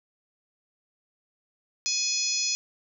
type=harmonic tone with a mistuned harmonic; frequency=845 Hz; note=G#5; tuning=30 cents sharp; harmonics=3 / 4 / 5 / 6 / 7 / 8; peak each=-34 / -39 / -33 / -29 / -30 / -32 dBFS; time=1.86-2.55 s; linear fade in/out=0 ms; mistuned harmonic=3; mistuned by=-16 cents; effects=none